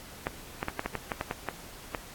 clicks, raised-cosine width 0.5 ms, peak -14 dBFS, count 11, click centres 0.269 / 0.629 / 0.684 / 0.794 / 0.86 / 0.953 / 1.118 / 1.211 / 1.311 / 1.487 / 1.948 s, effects pink hiss -47 dBFS RMS until 2.14 s + AAC 64 kbps

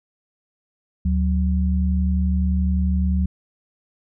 sine tone pair together, 73.42 / 185.01 Hz, D2 / F#3, 0 / 0 cents, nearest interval octave + major third, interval 1600 cents, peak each -18 / -22 dBFS, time 1.05-3.26 s, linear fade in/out 5 ms, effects none

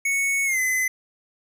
square tone with pitch glide, 2214 to 2030 Hz, C#7 to B6, -3 to +47 cents, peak -21 dBFS, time 0.05-0.88 s, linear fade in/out 5 ms, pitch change -150 cents, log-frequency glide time 0.45-0.59 s
pink band-pass noise, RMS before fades -41 dBFS, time 0.11-0.85 s, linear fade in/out 5 ms, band 7600 to 12000 Hz, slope 96 dB/octave
effects none

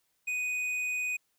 triangle tone with tanh clipping, 2489 Hz, D#7, in tune, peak -31 dBFS, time 0.27-1.17 s, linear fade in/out 10 ms, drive 12 dB, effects white hiss -75 dBFS RMS until 1.38 s

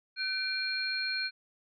sine tone cluster, 1523 / 2370 / 4237 Hz, F#6 / D7 / C8, +50 / +15 / +21 cents, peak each -35 / -36 / -33 dBFS, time 0.16-1.31 s, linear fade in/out 50 ms, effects none

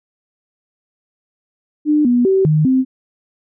sine tone with pitch steps, 300.2 / 243.6 / 383.6 / 153.8 / 260.5 Hz, D4 / B3 / G4 / D#3 / C4, +38 / -24 / -37 / -20 / -7 cents, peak -10 dBFS, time 1.85-2.85 s, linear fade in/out 50 ms, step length 200 ms, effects none

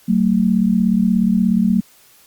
sine tone pair together, 188.9 / 225.7 Hz, F#3 / A3, +36 / +44 cents, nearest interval minor third, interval 308 cents, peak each -15 dBFS, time 0.08-1.81 s, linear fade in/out 10 ms, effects white hiss -50 dBFS RMS until 2.26 s + Opus 48 kbps

